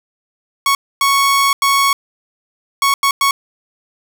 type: tone bursts at uneven times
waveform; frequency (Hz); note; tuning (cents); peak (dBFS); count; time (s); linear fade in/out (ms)
sawtooth; 1108.7; C#6; 0; -7; 6; 0.66-0.75 / 1.01-1.53 / 1.62-1.93 / 2.82-2.94 / 3.03-3.11 / 3.21-3.31; 2
effects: none